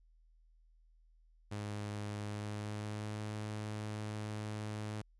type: tone with pitch glide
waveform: sawtooth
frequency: 103.83 to 106.32 Hz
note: G#2 to G#2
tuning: 0 to +41 cents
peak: -35 dBFS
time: 1.51-5.02 s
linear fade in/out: 10 ms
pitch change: +41 cents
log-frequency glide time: 2.16-3.27 s
effects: added 40 Hz sine -63 dBFS peak until 5.19 s + resampled to 24000 Hz